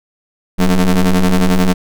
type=ring-modulated tone; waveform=40% pulse; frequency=90.1 Hz; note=F#2; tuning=45 cents flat; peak=-5 dBFS; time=0.58-1.74 s; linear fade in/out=20 ms; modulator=95.7 Hz; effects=none